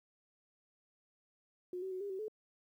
sine tone with pitch steps, 360.9 / 379.6 / 371.2 / 403.1 / 380.4 / 430.8 Hz, F#4 / F#4 / F#4 / G4 / F#4 / A4, -43 / +44 / +6 / +48 / +48 / -37 cents, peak -38 dBFS, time 1.73-2.282 s, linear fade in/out 2 ms, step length 92 ms, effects 12-bit

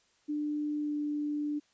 sine tone with pitch glide, 297.6 to 295.5 Hz, D4 to D4, +23 to +11 cents, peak -30 dBFS, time 0.28-1.6 s, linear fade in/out 20 ms, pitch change -12 cents, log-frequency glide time 0.8-0.94 s, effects white hiss -69 dBFS RMS until 1.73 s + resampled to 16000 Hz

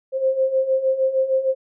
sine beating tone pair, 523.3 / 529.8 Hz, C5 / C5, 0 / +22 cents, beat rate 6.5 Hz, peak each -23 / -18 dBFS, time 0.12-1.55 s, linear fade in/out 50 ms, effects none

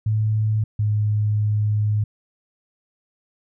sine tone pair in turn, 108.2 / 105.61 Hz, A2 / G#2, -29 / +29 cents, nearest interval unison, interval 42 cents, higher first, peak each -17 dBFS, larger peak neither, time 0.06-0.64 / 0.79-2.04 s, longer second, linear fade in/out 5 ms, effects none

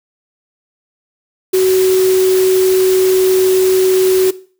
sine tone in noise, 374.5 Hz, F#4, 21 cents sharp, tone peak -8 dBFS, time 1.53-4.31 s, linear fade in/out 10 ms, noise white, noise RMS -23 dBFS, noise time 1.53-4.31 s, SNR +12 dB, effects noise-tail reverb RT60 0.4 s tail -17 dB re dry

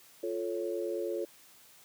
sine chord, F augmented, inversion none, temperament equal with one note detuned, 349.2 / 438.5 / 554.4 Hz, F4 / A4 / C#5, 0 / -6 / 0 cents, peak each -35 / -36 / -37 dBFS, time 0.23-1.25 s, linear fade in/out 5 ms, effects white hiss -58 dBFS RMS until 1.84 s + high-pass 100 Hz 12 dB/octave

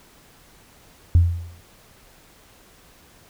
sine tone with exponential decay, 85.8 Hz, F2, 30 cents flat, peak -7 dBFS, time 1.15-1.61 s, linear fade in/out 0 ms, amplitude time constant 98 ms, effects tanh soft clip ceiling -6 dBFS + pink hiss -52 dBFS RMS until 3.29 s

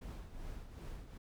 brown noise with tremolo, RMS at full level -44 dBFS, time 0.01-1.18 s, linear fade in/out 10 ms, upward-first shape triangle, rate 2.6 Hz, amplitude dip 65%, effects none

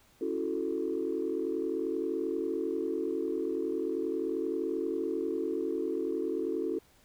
sine chord, F# minor seventh, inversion second, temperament equal, 277.2 / 329.6 / 370 / 440 Hz, C#4 / E4 / F#4 / A4, 0 / 0 / 0 / 0 cents, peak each -37 / -34 / -34 / -34 dBFS, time 0.21-6.79 s, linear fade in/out 5 ms, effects tanh soft clip ceiling -20 dBFS + pink hiss -63 dBFS RMS until 7.04 s

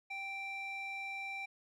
square tone with band-pass filter, 784 Hz, G5, in tune, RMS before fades -42 dBFS, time 0.1-1.46 s, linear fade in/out 10 ms, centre 2000 Hz, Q 6.1, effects none

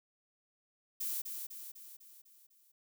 violet noise with echo, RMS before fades -37 dBFS, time 1-1.22 s, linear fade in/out 10 ms, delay 250 ms, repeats 6, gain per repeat -5 dB, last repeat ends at 2.72 s, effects none

